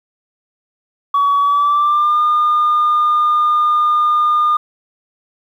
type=tone with pitch glide; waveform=sine; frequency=1132 to 1213.2 Hz; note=C#6 to D#6; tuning=+36 to -44 cents; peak=-9 dBFS; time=1.14-4.57 s; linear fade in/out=5 ms; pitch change=+120 cents; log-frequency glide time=1.39-2.21 s; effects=tanh soft clip ceiling -8 dBFS + 8-bit